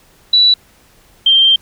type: tone pair in turn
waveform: sine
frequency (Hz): 3944 / 3158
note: B7 / G7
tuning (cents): -3 / +12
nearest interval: major third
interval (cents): 385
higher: first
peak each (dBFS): -6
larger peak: neither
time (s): 0.33-0.54 / 1.26-1.56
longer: second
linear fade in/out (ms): 5
effects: pink hiss -49 dBFS RMS until 1.61 s